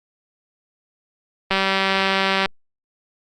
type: click train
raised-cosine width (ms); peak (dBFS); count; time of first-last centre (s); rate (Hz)
0.3; -3; 184; 1.51-2.458; 193
effects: Opus 32 kbps